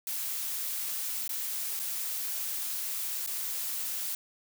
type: noise with dropouts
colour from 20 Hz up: blue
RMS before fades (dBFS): -34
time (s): 0.07-4.15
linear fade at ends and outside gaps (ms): 2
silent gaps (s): 1.278-1.292 / 1.793-1.797 / 3.264-3.273
effects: none